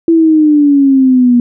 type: exponential sweep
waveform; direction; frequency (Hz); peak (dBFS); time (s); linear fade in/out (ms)
sine; down; 334.3 to 239.4; -4; 0.08-1.4; 2
effects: none